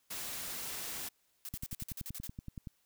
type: noise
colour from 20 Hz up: white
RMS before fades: -41 dBFS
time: 0.1-1.09 s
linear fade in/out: 10 ms
type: noise bursts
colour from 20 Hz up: blue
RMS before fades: -43 dBFS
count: 10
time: 1.45-2.271 s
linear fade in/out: 0 ms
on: 38 ms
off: 49 ms
type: click train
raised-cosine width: 5 ms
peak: -30 dBFS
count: 13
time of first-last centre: 1.54-2.672 s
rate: 10.6 Hz
effects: white hiss -74 dBFS RMS until 2.85 s